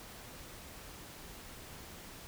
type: silence
effects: pink hiss -50 dBFS RMS until 2.27 s